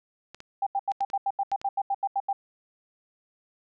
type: clicks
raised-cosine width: 0.2 ms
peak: -25 dBFS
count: 7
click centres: 0.346 / 0.404 / 0.917 / 1.007 / 1.101 / 1.516 / 1.615 s
type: tone bursts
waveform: sine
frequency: 792 Hz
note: G5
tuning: 18 cents sharp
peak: -23 dBFS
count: 14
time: 0.62-2.33 s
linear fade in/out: 5 ms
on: 46 ms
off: 82 ms
effects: none

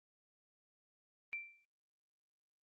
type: tone with exponential decay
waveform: sine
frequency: 2349 Hz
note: D7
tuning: in tune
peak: -36 dBFS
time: 1.33-1.65 s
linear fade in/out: 0 ms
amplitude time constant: 69 ms
effects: Opus 24 kbps

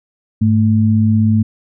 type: tone pair together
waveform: sine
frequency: 103.8 / 219.9 Hz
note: G#2 / A3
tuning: 0 / -1 cents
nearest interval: octave + minor second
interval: 1299 cents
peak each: -12 dBFS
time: 0.41-1.43 s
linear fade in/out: 10 ms
effects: none

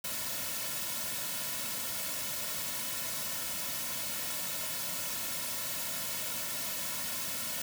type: noise with comb filter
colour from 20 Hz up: white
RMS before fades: -36 dBFS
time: 0.04-7.62 s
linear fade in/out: 5 ms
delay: 2.5 ms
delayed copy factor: -0.75
effects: none

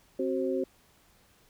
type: tone cluster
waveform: sine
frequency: 264.5 / 374.3 / 530 Hz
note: C4 / F#4 / C5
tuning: +19 / +20 / +22 cents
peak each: -32 / -30 / -32 dBFS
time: 0.19-0.64 s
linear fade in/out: 5 ms
effects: pink hiss -63 dBFS RMS until 1.49 s

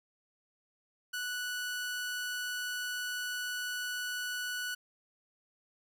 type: tone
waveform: sawtooth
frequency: 1478 Hz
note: F#6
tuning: 2 cents flat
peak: -31 dBFS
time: 1.13-4.75 s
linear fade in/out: 10 ms
effects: none

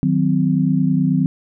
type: chord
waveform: sine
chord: C diminished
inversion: first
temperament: equal with one note detuned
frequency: 155.56 / 185 / 257.4 Hz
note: Eb3 / Gb3 / C4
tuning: 0 / 0 / -28 cents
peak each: -18 dBFS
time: 0.03-1.26 s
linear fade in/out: 0 ms
effects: none

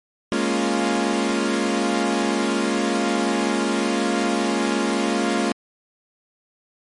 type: chord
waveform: sawtooth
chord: Bb minor seventh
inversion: third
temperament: equal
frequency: 207.7 / 233.1 / 277.2 / 349.2 Hz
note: Ab3 / Bb3 / Db4 / F4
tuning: 0 / 0 / 0 / 0 cents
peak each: -21 dBFS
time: 0.32-5.52 s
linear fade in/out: 0 ms
effects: low-pass 11000 Hz 12 dB/octave + MP3 48 kbps

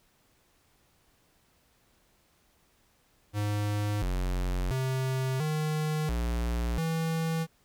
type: tone with pitch steps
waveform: square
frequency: 103.9 / 45.5 / 131.2 / 154.1 / 58.7 / 162.9 Hz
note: G#2 / F#1 / C3 / D#3 / A#1 / E3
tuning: +1 / -28 / +5 / -16 / +13 / -20 cents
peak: -28 dBFS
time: 3.33-7.47 s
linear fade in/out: 50 ms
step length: 690 ms
effects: pink hiss -67 dBFS RMS until 7.64 s

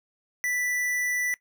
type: tone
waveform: square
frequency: 1975.5 Hz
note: B6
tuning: in tune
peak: -26 dBFS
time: 0.44-1.34 s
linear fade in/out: 0 ms
effects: noise-tail reverb RT60 0.1 s tail -19 dB re dry

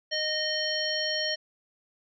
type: harmonic tone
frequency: 617 Hz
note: D#5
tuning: 15 cents flat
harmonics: 1 / 3 / 5 / 7 / 9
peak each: -33 / -33 / -33 / -33 / -33 dBFS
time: 0.11-1.36 s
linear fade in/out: 20 ms
effects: none

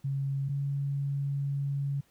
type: tone pair in turn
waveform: sine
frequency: 137.6 / 140.09 Hz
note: C#3 / C#3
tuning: -12 / +19 cents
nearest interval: unison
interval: 31 cents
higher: second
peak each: -28 dBFS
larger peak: neither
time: 0.04-0.49 / 0.49-2.01 s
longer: second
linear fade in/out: 10 ms
effects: pink hiss -67 dBFS RMS until 2.1 s

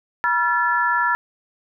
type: tone cluster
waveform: sine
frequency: 965 / 1367 / 1731 Hz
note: B5 / F6 / A6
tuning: -40 / -37 / -29 cents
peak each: -21 dBFS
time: 0.24-1.15 s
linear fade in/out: 0 ms
effects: none

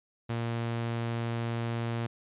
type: tone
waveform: sawtooth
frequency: 116.54 Hz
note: A#2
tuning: in tune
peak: -26 dBFS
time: 0.29-2.07 s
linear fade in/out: 10 ms
effects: resampled to 8000 Hz

